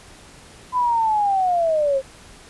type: linear sweep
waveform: sine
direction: down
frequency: 1014 to 523.3 Hz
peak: -16 dBFS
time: 0.72-2.02 s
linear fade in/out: 50 ms
effects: pink hiss -45 dBFS RMS until 2.49 s + resampled to 24000 Hz